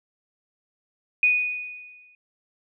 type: tone with exponential decay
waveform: sine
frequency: 2477 Hz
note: D#7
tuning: 8 cents flat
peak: -14 dBFS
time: 1.23-2.15 s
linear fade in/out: 2 ms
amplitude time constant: 200 ms
effects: none